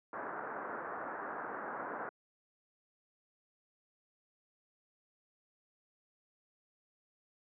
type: low-pass noise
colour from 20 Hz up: white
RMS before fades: -41 dBFS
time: 0.13-2.09 s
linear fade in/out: 2 ms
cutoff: 1600 Hz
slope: 48 dB/octave
effects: high-pass 300 Hz 12 dB/octave